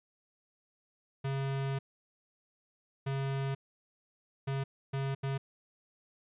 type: tone bursts at uneven times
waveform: square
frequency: 136.4 Hz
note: C#3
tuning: 28 cents flat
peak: -32 dBFS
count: 5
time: 1.24-1.79 / 3.06-3.55 / 4.47-4.64 / 4.93-5.15 / 5.23-5.38 s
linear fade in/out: 10 ms
effects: resampled to 8000 Hz